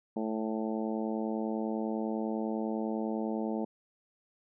harmonic tone, 110 Hz, A2, in tune, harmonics 2 / 3 / 4 / 5 / 6 / 7 / 8, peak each -33 / -37 / -39 / -41 / -43 / -44 / -45 dBFS, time 0.16-3.65 s, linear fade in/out 5 ms, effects none

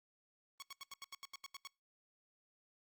10% pulse tone bursts, 1108.7 Hz, C#6, in tune, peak -38 dBFS, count 11, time 0.6-1.672 s, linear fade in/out 0 ms, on 22 ms, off 83 ms, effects noise-tail reverb RT60 0.3 s tail -26 dB re dry + Opus 32 kbps

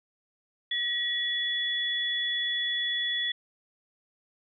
sine tone pair together, 1913 / 3409 Hz, A#6 / G#7, +44 / +45 cents, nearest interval minor seventh, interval 1001 cents, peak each -31 / -28 dBFS, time 0.71-3.32 s, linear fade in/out 5 ms, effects none

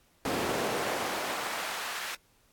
brown noise with high-pass filter sweep, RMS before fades -33 dBFS, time 0.25-2.15 s, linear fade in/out 2 ms, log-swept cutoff 290 to 1700 Hz, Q 0.87, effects pink hiss -66 dBFS RMS until 2.52 s + AAC 64 kbps

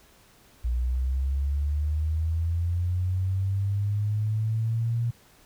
sine linear sweep, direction up, 59 to 118.6 Hz, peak -23 dBFS, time 0.64-5.11 s, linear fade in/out 10 ms, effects pink hiss -57 dBFS RMS until 5.45 s

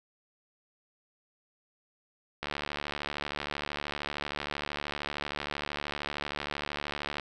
click train, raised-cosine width 0.3 ms, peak -17 dBFS, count 349, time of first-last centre 2.43-7.197 s, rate 73 Hz, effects none

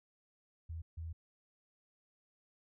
sine tone bursts at uneven times, 81.9 Hz, E2, 11 cents flat, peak -40 dBFS, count 2, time 0.69-0.82 / 0.97-1.13 s, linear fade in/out 10 ms, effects none

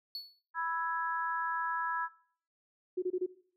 triangle tone with exponential decay, 4419 Hz, C#8, 6 cents flat, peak -34 dBFS, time 0.15-0.39 s, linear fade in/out 1 ms, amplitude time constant 51 ms
sine chord, E major, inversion second, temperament equal, 987.8 / 1318.5 / 1661.2 Hz, B5 / E6 / G#6, 0 / 0 / 0 cents, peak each -35 / -37 / -36 dBFS, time 0.54-2.09 s, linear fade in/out 50 ms
sine tone bursts, 365.3 Hz, F#4, 22 cents flat, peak -29 dBFS, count 4, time 2.97-3.264 s, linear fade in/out 10 ms, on 54 ms, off 26 ms
effects noise-tail reverb RT60 0.5 s tail -18 dB re dry

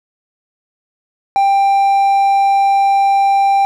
triangle tone, 790 Hz, G5, 13 cents sharp, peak -7 dBFS, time 1.36-3.65 s, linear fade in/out 0 ms, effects none

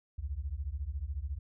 sine beating tone pair, 63.6 / 77.6 Hz, C2 / D#2, -48 / -4 cents, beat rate 14 Hz, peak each -37 / -37 dBFS, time 0.18-1.39 s, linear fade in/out 10 ms, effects none

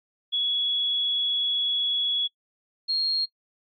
sine tone pair in turn, 3368 / 4252 Hz, G#7 / C8, +24 / +27 cents, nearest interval major third, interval 403 cents, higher second, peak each -22 dBFS, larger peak neither, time 0.32-2.28 / 2.88-3.26 s, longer first, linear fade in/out 20 ms, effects noise-tail reverb RT60 0.1 s tail -26 dB re dry + AAC 64 kbps

